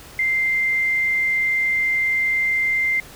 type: tone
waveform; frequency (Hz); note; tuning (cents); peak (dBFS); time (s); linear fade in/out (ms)
sine; 2090; C7; -2; -17; 0.19-3; 2
effects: pink hiss -42 dBFS RMS until 3.15 s